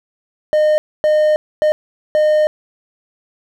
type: tone bursts at uneven times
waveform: triangle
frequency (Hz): 611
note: D#5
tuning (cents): -32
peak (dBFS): -8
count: 4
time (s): 0.53-0.78 / 1.04-1.36 / 1.62-1.72 / 2.15-2.47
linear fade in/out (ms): 0
effects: none